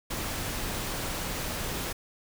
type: noise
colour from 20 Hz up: pink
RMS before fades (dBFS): -33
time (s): 0.1-1.93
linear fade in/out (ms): 10
effects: none